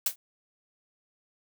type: noise with exponential decay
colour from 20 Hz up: blue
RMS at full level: -20 dBFS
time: 0.06-0.16 s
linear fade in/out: 5 ms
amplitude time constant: 21 ms
effects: none